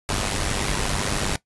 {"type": "noise with amplitude modulation", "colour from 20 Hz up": "pink", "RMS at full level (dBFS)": -21, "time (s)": [0.09, 1.36], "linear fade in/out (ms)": 0, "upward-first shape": "sine", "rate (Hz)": 99.8, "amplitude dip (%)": 75, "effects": ["noise-tail reverb RT60 0.1 s tail -18 dB re dry", "resampled to 24000 Hz"]}